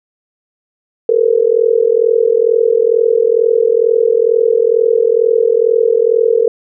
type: tone with amplitude modulation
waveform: sine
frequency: 458.8 Hz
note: A#4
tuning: 28 cents flat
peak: -4 dBFS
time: 1.09-6.48 s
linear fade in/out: 2 ms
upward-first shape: sine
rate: 42.2 Hz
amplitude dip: 95%
effects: none